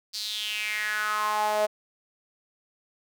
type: tone with high-pass filter sweep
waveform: sawtooth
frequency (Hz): 212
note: G#3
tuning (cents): +36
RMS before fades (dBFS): -28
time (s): 0.13-1.67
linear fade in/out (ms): 20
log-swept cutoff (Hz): 4700 to 610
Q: 5.5
effects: none